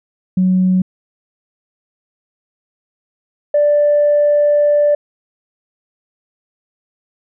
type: tone pair in turn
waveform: sine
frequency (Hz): 185 / 587.3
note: F#3 / D5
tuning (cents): 0 / 0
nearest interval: octave + minor sixth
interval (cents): 2000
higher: second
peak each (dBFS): -9 / -8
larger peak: second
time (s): 0.37-0.82 / 3.54-4.95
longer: second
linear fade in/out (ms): 5
effects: tanh soft clip ceiling -5 dBFS